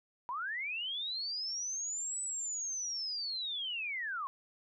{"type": "linear two-way sweep", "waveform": "sine", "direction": "up then down", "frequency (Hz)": [932.3, 8010, 1045], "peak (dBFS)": -35, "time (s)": [0.29, 4.27], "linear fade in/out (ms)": 0, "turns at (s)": 2.21, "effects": []}